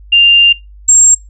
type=tone pair in turn; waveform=sine; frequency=2794 / 7511 Hz; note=F7 / A#8; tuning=0 / +12 cents; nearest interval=octave + perfect fourth; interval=1712 cents; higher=second; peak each=-3 dBFS; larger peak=neither; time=0.12-0.53 / 0.88-1.15 s; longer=first; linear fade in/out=10 ms; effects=noise-tail reverb RT60 0.2 s tail -21 dB re dry + added 50 Hz sine -33 dBFS peak until 1.29 s